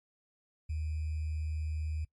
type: tone with sample-and-hold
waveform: sine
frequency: 77.78 Hz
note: D#2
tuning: in tune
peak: -32 dBFS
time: 0.69-2.05 s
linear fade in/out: 10 ms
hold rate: 2450 Hz
effects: noise-tail reverb RT60 0.1 s tail -21 dB re dry + MP3 48 kbps